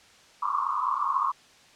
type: band-pass noise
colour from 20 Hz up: pink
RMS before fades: -27 dBFS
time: 0.42-1.32 s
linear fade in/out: 10 ms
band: 1000 to 1200 Hz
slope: 96 dB/octave
effects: white hiss -55 dBFS RMS until 1.75 s + low-pass 6000 Hz 12 dB/octave